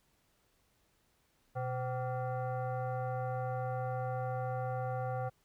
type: tone with frequency modulation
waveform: sine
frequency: 123.47 Hz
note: B2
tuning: in tune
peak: -33 dBFS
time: 1.55-5.3 s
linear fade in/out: 20 ms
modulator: 639 Hz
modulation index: 1.2
effects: pink hiss -73 dBFS RMS until 5.44 s